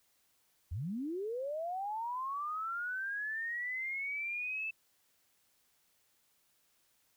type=linear sweep; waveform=sine; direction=up; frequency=71 to 2648 Hz; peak=-35 dBFS; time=0.71-4.71 s; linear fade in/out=10 ms; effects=white hiss -73 dBFS RMS until 7.16 s